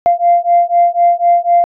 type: beating tone pair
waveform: sine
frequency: 692 / 696 Hz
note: F5 / F5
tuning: -16 / -6 cents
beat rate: 4 Hz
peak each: -10 dBFS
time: 0.06-1.64 s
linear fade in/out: 0 ms
effects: tanh soft clip ceiling -1 dBFS